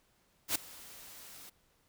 white noise with ADSR envelope, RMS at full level -29 dBFS, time 0.48-1.5 s, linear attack 74 ms, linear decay 5 ms, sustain -22 dB, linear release 12 ms, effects pink hiss -71 dBFS RMS until 1.88 s

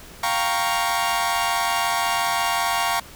sawtooth chord, G half-diminished seventh, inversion third, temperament equal, 698.5 / 784 / 932.3 / 1108.7 Hz, F5 / G5 / Bb5 / Db6, 0 / 0 / 0 / 0 cents, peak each -22 / -24 / -21 / -22 dBFS, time 0.23-3 s, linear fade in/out 5 ms, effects pink hiss -43 dBFS RMS until 3.15 s

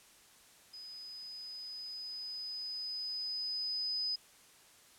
sine tone with level ramp, 5010 Hz, D#8, 11 cents sharp, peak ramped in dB -46 to -32 dBFS, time 0.73-4.16 s, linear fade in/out 10 ms, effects white hiss -61 dBFS RMS until 4.98 s + low-pass 11000 Hz 12 dB/octave

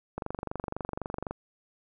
click train, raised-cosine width 1 ms, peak -19 dBFS, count 28, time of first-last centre 0.18-1.31 s, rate 23.9 Hz, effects none

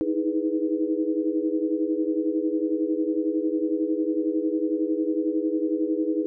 sine chord, E major seventh, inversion third, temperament equal with one note detuned, 311.1 / 322.1 / 415.3 / 493.9 Hz, D#4 / E4 / G#4 / B4, 0 / -40 / 0 / 0 cents, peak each -26 / -26 / -30 / -31 dBFS, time 0.01-6.26 s, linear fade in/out 0 ms, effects none

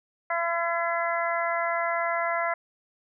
harmonic tone, 338.5 Hz, E4, 46 cents sharp, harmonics 2 / 3 / 4 / 5 / 6, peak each -28 / -31 / -31 / -34 / -32 dBFS, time 0.3-2.54 s, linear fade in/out 5 ms, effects none

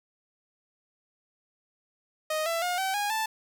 sawtooth tone with pitch steps, 622.3 / 667 / 714.8 / 766.1 / 821.1 / 880.1 Hz, D#5 / E5 / F5 / G5 / G#5 / A5, 0 / +20 / +40 / -40 / -20 / 0 cents, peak -23 dBFS, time 2.3-3.26 s, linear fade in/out 5 ms, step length 160 ms, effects none

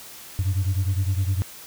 sine beating tone pair, 92.5 / 102.3 Hz, F#2 / G#2, 0 / -26 cents, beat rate 9.8 Hz, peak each -20 / -23 dBFS, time 0.39-1.42 s, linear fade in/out 0 ms, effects tanh soft clip ceiling -17 dBFS + white hiss -42 dBFS RMS until 1.66 s

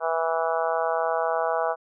harmonic tone, 163.9 Hz, E3, 10 cents flat, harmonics 3 / 4 / 5 / 6 / 7 / 8 / 9, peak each -29 / -26 / -29 / -32 / -32 / -34 / -35 dBFS, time 0-1.76 s, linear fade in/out 50 ms, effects none

